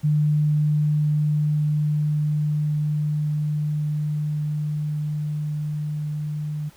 sine tone with level ramp, 150.3 Hz, D3, 40 cents sharp, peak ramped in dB -16 to -25 dBFS, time 0.03-6.7 s, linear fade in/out 20 ms, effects pink hiss -53 dBFS RMS until 6.76 s

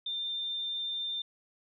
sine tone, 3594 Hz, A7, 36 cents sharp, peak -32 dBFS, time 0.06-1.22 s, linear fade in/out 5 ms, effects none

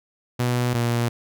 sawtooth tone pair in turn, 122.6 / 118.7 Hz, B2 / A#2, -12 / +32 cents, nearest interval minor second, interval 56 cents, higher first, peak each -16 dBFS, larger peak neither, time 0.39-0.74 / 0.74-1.09 s, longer neither, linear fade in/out 10 ms, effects none

